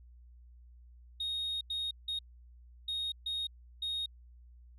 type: tone bursts at uneven times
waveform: sine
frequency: 3729 Hz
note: A#7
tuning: in tune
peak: -31 dBFS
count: 6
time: 1.2-1.61 / 1.7-1.91 / 2.08-2.19 / 2.88-3.12 / 3.26-3.47 / 3.82-4.06 s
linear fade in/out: 5 ms
effects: tanh soft clip ceiling -31 dBFS + added 60 Hz sine -53 dBFS peak until 4.78 s